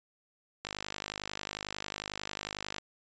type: click train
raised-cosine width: 0.2 ms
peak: -18 dBFS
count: 110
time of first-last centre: 0.65-2.783 s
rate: 51.1 Hz
effects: resampled to 16000 Hz